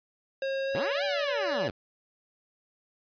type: tone with pitch glide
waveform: square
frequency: 540 to 572.1 Hz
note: C#5 to D5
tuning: -45 to -45 cents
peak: -29 dBFS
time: 0.42-1.68 s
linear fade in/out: 2 ms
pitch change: +100 cents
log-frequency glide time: 0.65-1.05 s
type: linear two-way sweep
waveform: 10% pulse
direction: up then down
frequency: 83.2 to 816 to 83.2 Hz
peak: -23 dBFS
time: 0.74-1.71 s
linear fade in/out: 10 ms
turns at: 1.04 s
effects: resampled to 11025 Hz